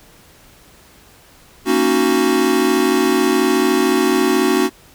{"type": "chord", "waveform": "square", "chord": "D# minor seventh", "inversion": "second", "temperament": "equal", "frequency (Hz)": [233.1, 277.2, 311.1, 370], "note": ["A#3", "C#4", "D#4", "F#4"], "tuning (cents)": [0, 0, 0, 0], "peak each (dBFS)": [-22, -19, -21, -17], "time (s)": [1.65, 4.7], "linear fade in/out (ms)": 50, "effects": ["pink hiss -47 dBFS RMS until 4.94 s"]}